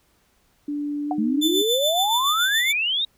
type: tone with pitch glide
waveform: sine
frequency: 291.8 to 305.2 Hz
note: D4 to D#4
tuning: -11 to -33 cents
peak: -24 dBFS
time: 0.68-1.62 s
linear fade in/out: 5 ms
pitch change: +78 cents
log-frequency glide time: 1.05-1.21 s
type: tone with exponential decay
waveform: sine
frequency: 740 Hz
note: F#5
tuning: in tune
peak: -18 dBFS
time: 1.11-1.19 s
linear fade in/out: 2 ms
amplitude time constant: 16 ms
type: exponential sweep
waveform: sine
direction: up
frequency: 207.7 to 3822 Hz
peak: -20 dBFS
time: 1.18-3.05 s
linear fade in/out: 5 ms
type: tone with tremolo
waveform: 40% pulse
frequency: 3522 Hz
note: A7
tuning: 1 cent sharp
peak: -18 dBFS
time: 1.41-2.73 s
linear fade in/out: 20 ms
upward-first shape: sine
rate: 7.1 Hz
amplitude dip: 55%
effects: pink hiss -63 dBFS RMS until 3.17 s